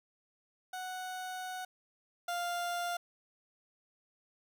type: tone pair in turn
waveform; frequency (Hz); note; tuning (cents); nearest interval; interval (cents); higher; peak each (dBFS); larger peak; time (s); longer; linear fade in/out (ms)
30% pulse; 740 / 698.5; F#5 / F5; 0 / 0; minor second; 100; first; -36 / -31; second; 0.73-1.65 / 2.28-2.97; first; 5
effects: none